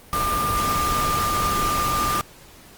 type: tone in noise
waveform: sine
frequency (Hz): 1198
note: D6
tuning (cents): +34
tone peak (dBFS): -21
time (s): 0.13-2.21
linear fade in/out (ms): 0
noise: pink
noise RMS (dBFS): -26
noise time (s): 0.13-2.21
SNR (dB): +2
effects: pink hiss -47 dBFS RMS until 2.77 s + Opus 32 kbps

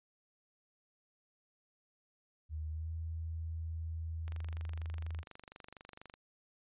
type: tone with pitch glide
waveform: sine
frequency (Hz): 77.7 to 81.28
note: D#2 to E2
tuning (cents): -2 to -24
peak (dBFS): -37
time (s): 2.49-5.24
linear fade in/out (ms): 50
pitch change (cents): +78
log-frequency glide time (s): 2.69-2.91
type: click train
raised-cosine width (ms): 0.3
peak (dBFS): -34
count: 46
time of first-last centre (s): 4.28-6.14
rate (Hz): 24.2
effects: resampled to 8000 Hz

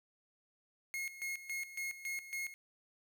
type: tone with tremolo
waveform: 45% pulse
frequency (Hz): 2158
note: C#7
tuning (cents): -47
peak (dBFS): -37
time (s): 0.94-2.54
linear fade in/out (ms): 0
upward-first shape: square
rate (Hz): 3.6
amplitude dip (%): 75
effects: none

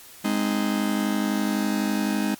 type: chord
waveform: 45% pulse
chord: Ab major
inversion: none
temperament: just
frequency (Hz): 207.7 / 259.6 / 311.5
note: Ab3 / C4 / Eb4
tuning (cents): 0 / -13 / +2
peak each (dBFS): -24 / -28 / -28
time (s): 0.24-2.35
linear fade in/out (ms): 10
effects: white hiss -46 dBFS RMS until 2.39 s + MP3 96 kbps

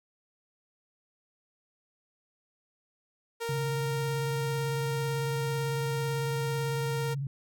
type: tone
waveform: sawtooth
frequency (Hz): 464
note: A#4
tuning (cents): -8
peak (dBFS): -28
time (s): 3.4-7.15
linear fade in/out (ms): 20
type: tone with vibrato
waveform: sine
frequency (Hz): 138.1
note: C#3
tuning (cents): -6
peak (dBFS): -30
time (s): 3.49-7.27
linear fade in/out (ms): 2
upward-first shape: triangle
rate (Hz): 18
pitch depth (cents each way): 90
effects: none

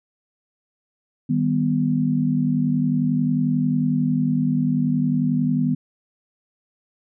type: chord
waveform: sine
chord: Eb augmented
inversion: none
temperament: equal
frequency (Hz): 155.56 / 196 / 246.9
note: Eb3 / G3 / B3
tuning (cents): 0 / 0 / 0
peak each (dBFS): -22 / -25 / -20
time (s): 1.29-5.75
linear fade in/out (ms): 10
effects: none

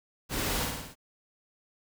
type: noise with echo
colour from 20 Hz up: pink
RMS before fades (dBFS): -32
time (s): 0.29-0.68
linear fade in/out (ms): 50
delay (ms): 55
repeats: 5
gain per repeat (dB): -3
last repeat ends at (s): 0.955
effects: none

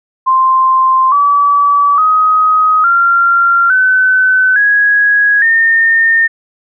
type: tone with pitch steps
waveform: sine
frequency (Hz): 1046.5 / 1147.8 / 1259 / 1380.9 / 1514.6 / 1661.2 / 1822.1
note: C6 / D6 / D#6 / F6 / F#6 / G#6 / A#6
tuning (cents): 0 / -40 / +20 / -20 / +40 / 0 / -40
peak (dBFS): -6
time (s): 0.26-6.28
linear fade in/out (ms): 20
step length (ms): 860
effects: none

